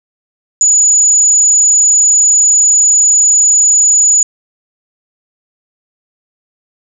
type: tone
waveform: sine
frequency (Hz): 6910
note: A8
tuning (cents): -32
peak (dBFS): -5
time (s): 0.61-4.23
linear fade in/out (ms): 2
effects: none